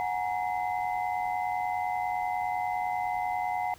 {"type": "tone cluster", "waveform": "sine", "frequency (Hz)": [733, 823, 940, 2049], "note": ["F#5", "G#5", "A#5", "C7"], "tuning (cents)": [-16, -16, 14, -37], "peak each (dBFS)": [-30, -33, -36, -39], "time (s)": [0, 3.74], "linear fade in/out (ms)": 0, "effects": ["added 101 Hz sine -57 dBFS peak until 3.78 s", "pink hiss -54 dBFS RMS until 3.78 s"]}